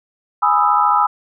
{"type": "chord", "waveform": "sine", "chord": "E major seventh", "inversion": "first", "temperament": "equal", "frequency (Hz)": [830.6, 987.8, 1244.5, 1318.5], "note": ["G#5", "B5", "D#6", "E6"], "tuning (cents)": [0, 0, 0, 0], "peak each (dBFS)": -17, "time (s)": [0.42, 1.07], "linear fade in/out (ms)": 10, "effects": []}